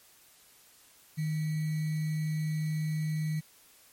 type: tone with sample-and-hold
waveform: sine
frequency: 155.56 Hz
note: D#3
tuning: in tune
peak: -28 dBFS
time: 1.17-3.41 s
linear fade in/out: 20 ms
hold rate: 2100 Hz
effects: white hiss -59 dBFS RMS until 3.92 s + MP3 64 kbps